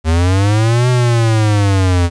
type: linear two-way sweep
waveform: square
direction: up then down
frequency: 77.78 to 126.1 to 84.9 Hz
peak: -10 dBFS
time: 0.04-2.1 s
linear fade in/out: 50 ms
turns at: 0.89 s
effects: resampled to 22050 Hz + 8-bit